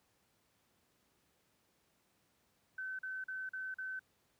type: tone bursts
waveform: sine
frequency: 1528 Hz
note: G6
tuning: 45 cents flat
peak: -39 dBFS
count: 5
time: 2.78-3.994 s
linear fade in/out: 5 ms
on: 210 ms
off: 41 ms
effects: pink hiss -75 dBFS RMS until 4.39 s + high-pass 80 Hz 12 dB/octave